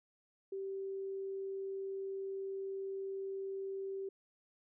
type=tone; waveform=sine; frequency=388.4 Hz; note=G4; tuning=16 cents flat; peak=-38 dBFS; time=0.52-4.09 s; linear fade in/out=5 ms; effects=none